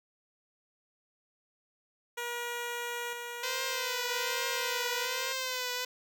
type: tone with tremolo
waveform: 10% pulse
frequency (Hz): 478.4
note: A#4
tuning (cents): +45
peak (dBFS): -26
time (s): 2.17-5.33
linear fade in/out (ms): 10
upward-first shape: square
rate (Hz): 0.52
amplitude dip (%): 35
type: tone with vibrato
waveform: 5% pulse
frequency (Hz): 510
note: C5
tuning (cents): -44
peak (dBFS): -21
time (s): 3.43-5.85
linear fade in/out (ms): 5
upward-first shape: triangle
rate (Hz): 1.2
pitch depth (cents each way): 62
effects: none